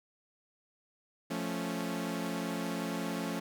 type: chord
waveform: sawtooth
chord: F augmented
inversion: none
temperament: equal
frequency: 174.61 / 220 / 277.2 Hz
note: F3 / A3 / C#4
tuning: 0 / 0 / 0 cents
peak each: -34 dBFS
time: 1.3-3.4 s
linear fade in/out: 10 ms
effects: none